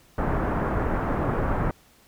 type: low-pass noise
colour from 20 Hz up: pink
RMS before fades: -25 dBFS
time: 0.18-1.71 s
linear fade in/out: 2 ms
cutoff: 1500 Hz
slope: 24 dB/octave
effects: pink hiss -57 dBFS RMS until 2.07 s